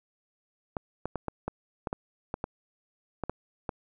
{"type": "clicks", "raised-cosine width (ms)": 1, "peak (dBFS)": -17, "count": 12, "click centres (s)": [0.768, 1.056, 1.157, 1.283, 1.48, 1.872, 1.929, 2.341, 2.441, 3.237, 3.296, 3.692], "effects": []}